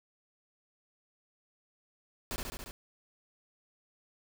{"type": "noise with echo", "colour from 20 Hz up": "pink", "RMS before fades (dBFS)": -36, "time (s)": [2.31, 2.36], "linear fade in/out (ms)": 0, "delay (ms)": 70, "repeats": 5, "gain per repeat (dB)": -2, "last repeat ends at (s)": 2.71, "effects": []}